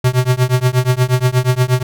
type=tone with tremolo; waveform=square; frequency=126.4 Hz; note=B2; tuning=41 cents sharp; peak=-8 dBFS; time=0.04-1.83 s; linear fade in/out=5 ms; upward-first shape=triangle; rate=8.4 Hz; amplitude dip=100%; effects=none